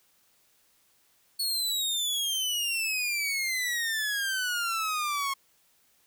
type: exponential sweep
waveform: sawtooth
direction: down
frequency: 4405 to 1085 Hz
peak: -24 dBFS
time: 1.39-5.34 s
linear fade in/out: 10 ms
effects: white hiss -66 dBFS RMS until 6.06 s